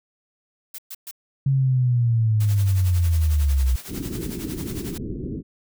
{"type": "noise bursts", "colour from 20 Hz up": "blue", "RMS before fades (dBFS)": -35, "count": 3, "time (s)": [0.74, 1.112], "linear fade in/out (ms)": 5, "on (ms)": 44, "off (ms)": 120}
{"type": "linear sweep", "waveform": "sine", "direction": "down", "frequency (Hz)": [137.9, 61.74], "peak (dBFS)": -16, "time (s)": [1.46, 3.76], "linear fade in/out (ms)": 5}
{"type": "noise with tremolo", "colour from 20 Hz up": "white", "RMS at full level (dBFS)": -36, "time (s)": [2.4, 4.98], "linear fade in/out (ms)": 5, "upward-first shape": "sine", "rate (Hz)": 11, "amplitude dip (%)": 70}
{"type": "low-pass noise", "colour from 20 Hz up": "white", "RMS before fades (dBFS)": -30, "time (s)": [3.87, 5.43], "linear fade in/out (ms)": 50, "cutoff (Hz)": 380, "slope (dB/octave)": 48}
{"effects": []}